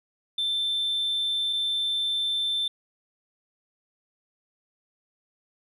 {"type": "tone pair in turn", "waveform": "sine", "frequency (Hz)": [3550, 3550], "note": ["A7", "A7"], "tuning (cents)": [15, 15], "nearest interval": "unison", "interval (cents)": 0, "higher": "neither", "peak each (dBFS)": -22, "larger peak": "neither", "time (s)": [[0.38, 1.53], [1.53, 2.68]], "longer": "neither", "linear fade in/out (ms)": 5, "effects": ["tanh soft clip ceiling -22 dBFS"]}